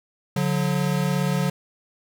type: tone pair together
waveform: square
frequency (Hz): 144.01 / 181.3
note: D3 / F#3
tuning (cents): -34 / -35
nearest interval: major third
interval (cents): 399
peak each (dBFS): -24 / -24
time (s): 0.36-1.5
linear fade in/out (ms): 5
effects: none